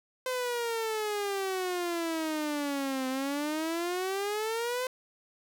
sawtooth exponential two-way sweep, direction down then up, 515 to 258.1 to 515 Hz, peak -26 dBFS, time 0.26-4.87 s, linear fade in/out 2 ms, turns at 3.08 s, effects none

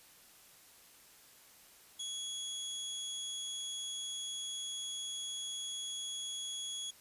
25% pulse tone, 3346 Hz, G#7, 12 cents sharp, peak -35 dBFS, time 1.99-6.91 s, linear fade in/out 10 ms, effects white hiss -60 dBFS RMS until 7 s + resampled to 32000 Hz

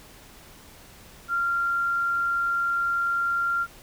sine tone, 1385 Hz, F6, 15 cents flat, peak -22 dBFS, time 1.28-3.67 s, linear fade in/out 50 ms, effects pink hiss -49 dBFS RMS until 3.82 s

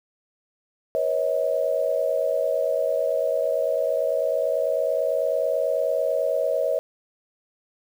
sine tone cluster, 487.8 / 548 / 637 Hz, B4 / C#5 / D#5, -21 / -20 / +41 cents, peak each -27 / -24 / -24 dBFS, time 0.95-6.79 s, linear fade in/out 0 ms, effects 8-bit

